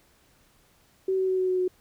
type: tone with pitch steps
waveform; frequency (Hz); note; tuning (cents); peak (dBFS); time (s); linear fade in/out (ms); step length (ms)
sine; 380 / 377.2 / 374.3 / 371.5 / 368.8 / 366; F#4 / F#4 / F#4 / F#4 / F#4 / F#4; +46 / +33 / +20 / +7 / -6 / -19; -22; 1.08-1.68; 5; 100
effects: pink hiss -62 dBFS RMS until 1.8 s

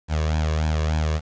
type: tone with flanger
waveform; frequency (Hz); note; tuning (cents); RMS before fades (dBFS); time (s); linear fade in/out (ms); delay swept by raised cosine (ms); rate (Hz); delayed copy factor
sawtooth; 77.78; D#2; 0; -22; 0.08-1.21; 50; 1.2 to 1.82; 3.4; +0.75
effects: resampled to 16000 Hz + 8-bit

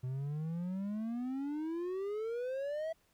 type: exponential sweep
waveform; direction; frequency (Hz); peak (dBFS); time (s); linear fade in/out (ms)
triangle; up; 125.1 to 659.3; -33; 0.03-2.93; 10
effects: pink hiss -72 dBFS RMS until 3.13 s

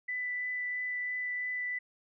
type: tone with vibrato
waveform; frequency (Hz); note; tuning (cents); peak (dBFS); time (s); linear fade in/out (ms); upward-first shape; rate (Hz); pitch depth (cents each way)
sine; 1989; B6; +12; -32; 0.08-1.79; 10; triangle; 3; 9
effects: none

